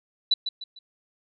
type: tone with echo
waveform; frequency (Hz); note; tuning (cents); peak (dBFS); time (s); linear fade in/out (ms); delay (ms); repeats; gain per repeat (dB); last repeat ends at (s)
sine; 3958; B7; +3; -16; 0.31-0.34; 5; 150; 3; -9; 0.79
effects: none